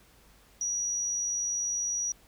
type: tone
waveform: sine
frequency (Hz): 5800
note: F#8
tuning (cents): -35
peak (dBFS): -28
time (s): 0.61-2.12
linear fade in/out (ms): 2
effects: added 50 Hz sine -62 dBFS peak until 2.27 s + pink hiss -60 dBFS RMS until 2.27 s